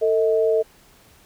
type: tone pair together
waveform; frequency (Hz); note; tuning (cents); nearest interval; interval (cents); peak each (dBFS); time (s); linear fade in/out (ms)
sine; 448 / 634.6; A4 / D#5; +31 / +34; tritone; 603; -17 / -21; 0.01-0.63; 20
effects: pink hiss -53 dBFS RMS until 1.25 s

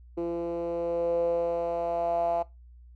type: tone with band-pass filter sweep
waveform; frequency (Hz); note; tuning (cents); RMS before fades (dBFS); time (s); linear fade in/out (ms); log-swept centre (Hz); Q
10% pulse; 170.1; F3; -45; -29; 0.17-2.43; 10; 380 to 720; 6.5
effects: noise-tail reverb RT60 0.2 s tail -19 dB re dry + added 60 Hz sine -48 dBFS peak until 2.95 s

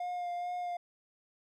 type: tone with vibrato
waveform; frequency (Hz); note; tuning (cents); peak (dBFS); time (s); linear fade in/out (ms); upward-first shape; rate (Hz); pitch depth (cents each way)
triangle; 709; F5; +26; -32; 0-0.77; 5; sine; 2.3; 18
effects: none

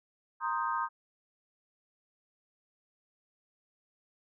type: chord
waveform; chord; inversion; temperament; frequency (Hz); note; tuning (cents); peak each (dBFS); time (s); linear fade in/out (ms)
sine; C minor seventh; third; equal; 932.3 / 1046.5 / 1244.5 / 1568; Bb5 / C6 / Eb6 / G6; 0 / 0 / 0 / 0; -34 / -35 / -34 / -39; 0.4-0.89; 50
effects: none

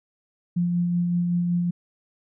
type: tone with tremolo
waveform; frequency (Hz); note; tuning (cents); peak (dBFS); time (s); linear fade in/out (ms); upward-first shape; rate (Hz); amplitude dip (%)
sine; 174.61; F3; 0; -19; 0.56-1.71; 10; sine; 5.3; 25
effects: none

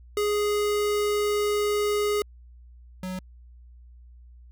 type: tone pair in turn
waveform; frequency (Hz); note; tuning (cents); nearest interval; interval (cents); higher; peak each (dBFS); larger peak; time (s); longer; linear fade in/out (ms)
square; 415.3 / 185; G#4 / F#3; 0 / 0; octave + major second; 1400; first; -23 / -31; first; 0.17-2.22 / 3.03-3.19; first; 2
effects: added 60 Hz sine -46 dBFS peak until 4.51 s

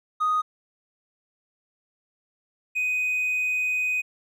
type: tone pair in turn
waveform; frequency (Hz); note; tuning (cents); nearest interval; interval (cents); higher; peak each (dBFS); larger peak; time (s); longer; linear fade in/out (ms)
triangle; 1244.5 / 2500; D#6 / D#7; 0 / +8; octave; 1208; second; -17 / -20; first; 0.2-0.42 / 2.75-4.02; second; 20
effects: tanh soft clip ceiling -17 dBFS

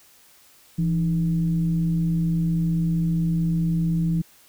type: tone with frequency modulation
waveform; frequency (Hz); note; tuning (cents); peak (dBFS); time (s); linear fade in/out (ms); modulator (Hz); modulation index
sine; 166.8; E3; +21; -19; 0.78-4.22; 10; 139; 0.39
effects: white hiss -54 dBFS RMS until 4.48 s

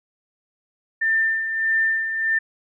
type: tone with tremolo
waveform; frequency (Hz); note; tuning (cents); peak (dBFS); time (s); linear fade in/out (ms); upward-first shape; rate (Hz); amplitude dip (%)
sine; 1792; A6; +31; -16; 1.01-2.39; 10; sine; 1.6; 55
effects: none

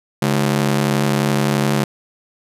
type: ring-modulated tone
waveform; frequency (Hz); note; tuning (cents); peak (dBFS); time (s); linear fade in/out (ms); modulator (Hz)
sawtooth; 174.61; F3; 0; -8; 0.22-1.84; 2; 35.8
effects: resampled to 32000 Hz

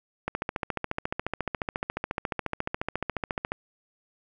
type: click train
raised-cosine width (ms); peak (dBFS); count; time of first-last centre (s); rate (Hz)
0.5; -13; 47; 0.28-3.519; 14.2
effects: none

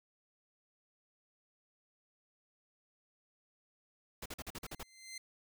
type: noise bursts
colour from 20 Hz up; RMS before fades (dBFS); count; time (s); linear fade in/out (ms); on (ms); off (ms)
pink; -44; 8; 4.22-4.832; 5; 38; 44
type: tone with exponential growth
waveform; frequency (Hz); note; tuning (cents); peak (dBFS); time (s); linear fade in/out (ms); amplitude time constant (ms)
15% pulse; 2076; C7; -14; -36; 4.62-5.18; 5; 120
effects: none

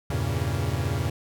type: chord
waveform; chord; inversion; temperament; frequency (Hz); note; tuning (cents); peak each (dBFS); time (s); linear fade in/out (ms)
45% pulse; E diminished seventh; none; equal; 82.41 / 98 / 116.54 / 138.59; E2 / G2 / Bb2 / Db3; 0 / 0 / 0 / 0; -30; 0.1-1.1; 5
effects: none

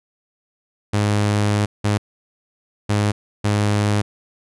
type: tone bursts at uneven times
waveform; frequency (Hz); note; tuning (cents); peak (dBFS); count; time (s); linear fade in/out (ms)
sawtooth; 103.83; G#2; 0; -12; 4; 0.93-1.66 / 1.84-1.98 / 2.89-3.12 / 3.44-4.02; 10
effects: resampled to 24000 Hz

